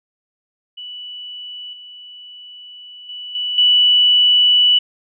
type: tone with level steps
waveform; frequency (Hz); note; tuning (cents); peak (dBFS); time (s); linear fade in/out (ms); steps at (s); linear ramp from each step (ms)
sine; 2960; F#7; 0; -29 / -35 / -28 / -19 / -9; 0.77-4.79; 10; 1.73 / 3.09 / 3.35 / 3.58; 2
effects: none